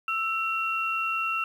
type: tone pair together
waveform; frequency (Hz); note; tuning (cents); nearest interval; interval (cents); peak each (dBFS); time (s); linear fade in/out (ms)
sine; 1320 / 2735; E6 / F7; +2 / -37; octave + minor second; 1261; -28; 0.08-1.44; 2
effects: 9-bit